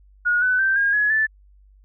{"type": "tone with pitch steps", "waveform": "sine", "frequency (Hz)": [1445, 1502, 1561.3, 1622.9, 1686.9, 1753.5], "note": ["F#6", "F#6", "G6", "G#6", "G#6", "A6"], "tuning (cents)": [-41, 26, -7, -40, 27, -6], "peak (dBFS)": -16, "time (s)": [0.25, 1.27], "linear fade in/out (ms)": 20, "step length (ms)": 170, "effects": ["added 49 Hz sine -49 dBFS peak until 1.84 s"]}